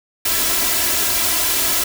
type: noise with comb filter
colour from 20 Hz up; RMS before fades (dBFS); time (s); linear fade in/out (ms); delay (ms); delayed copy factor
white; -18; 0.25-1.84; 5; 3; +0.7
effects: none